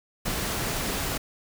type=noise; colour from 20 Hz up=pink; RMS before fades=-29 dBFS; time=0.25-1.18 s; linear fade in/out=10 ms; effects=none